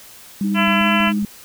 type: tone with pitch glide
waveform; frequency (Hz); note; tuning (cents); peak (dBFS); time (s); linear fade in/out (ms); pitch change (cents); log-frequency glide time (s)
sine; 199.4 to 205.8; G3 to G#3; +30 to -16; -17; 0.41-1.25; 2; +54; 0.77-0.85
type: tone with tremolo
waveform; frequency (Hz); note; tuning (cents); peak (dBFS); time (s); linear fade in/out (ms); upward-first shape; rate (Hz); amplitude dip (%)
sine; 311.1; D#4; 0; -24; 0.43-1.2; 20; triangle; 12; 45
type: harmonic tone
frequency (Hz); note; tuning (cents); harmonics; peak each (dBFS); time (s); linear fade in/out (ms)
336.7; E4; +37; 2 / 3 / 4 / 5 / 6 / 7 / 8 / 9; -24 / -22 / -23 / -25 / -27 / -25 / -22 / -25; 0.54-1.13; 50
type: clicks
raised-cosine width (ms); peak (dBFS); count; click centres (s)
5; -26; 5; 0.68 / 0.812 / 1.005 / 1.076 / 1.228
effects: white hiss -42 dBFS RMS until 1.44 s